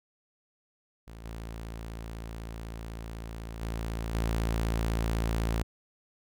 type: tone with level steps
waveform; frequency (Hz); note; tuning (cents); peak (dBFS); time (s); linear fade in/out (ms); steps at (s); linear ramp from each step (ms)
sawtooth; 56; A1; +31; -40 / -34 / -28 / -23; 1.07-5.63; 10; 1.24 / 3.61 / 4.14; 10
effects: none